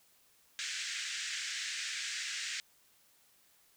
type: band-pass noise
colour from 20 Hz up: pink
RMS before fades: -39 dBFS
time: 0.59-2.6 s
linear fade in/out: 0 ms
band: 1600 to 7900 Hz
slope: 48 dB/octave
effects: white hiss -67 dBFS RMS until 3.76 s